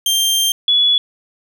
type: tone pair in turn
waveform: sawtooth / sine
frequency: 3171 / 3406 Hz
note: G7 / G#7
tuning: +19 / +43 cents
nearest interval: minor second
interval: 124 cents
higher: second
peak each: -10 dBFS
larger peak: neither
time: 0.06-0.52 / 0.68-0.98 s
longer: first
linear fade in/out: 2 ms
effects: none